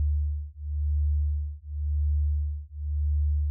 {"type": "beating tone pair", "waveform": "sine", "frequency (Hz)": [73.5, 74.43], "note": ["D2", "D2"], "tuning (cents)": [2, 24], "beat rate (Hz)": 0.93, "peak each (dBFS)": -27, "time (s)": [0, 3.5], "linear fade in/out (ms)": 0, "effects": []}